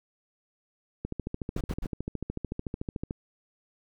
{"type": "click train", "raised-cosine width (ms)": 3, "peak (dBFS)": -19, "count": 29, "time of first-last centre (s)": [1.05, 3.109], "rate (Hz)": 13.6}
{"type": "noise bursts", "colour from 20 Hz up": "brown", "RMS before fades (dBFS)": -33, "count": 3, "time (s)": [1.56, 1.869], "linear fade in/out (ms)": 5, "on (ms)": 49, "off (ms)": 81}
{"effects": []}